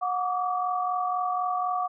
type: tone cluster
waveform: sine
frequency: 728 / 1144 / 1188 Hz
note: F#5 / D6 / D6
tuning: -28 / -46 / +20 cents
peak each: -27 / -29 / -34 dBFS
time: 0.01-1.88 s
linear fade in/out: 20 ms
effects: none